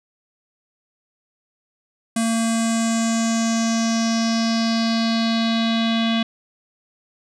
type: tone with low-pass filter sweep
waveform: square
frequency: 227.3 Hz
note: A#3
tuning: 43 cents flat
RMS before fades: -20 dBFS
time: 2.16-6.23 s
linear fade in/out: 5 ms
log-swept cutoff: 9000 to 3400 Hz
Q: 4.7
effects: none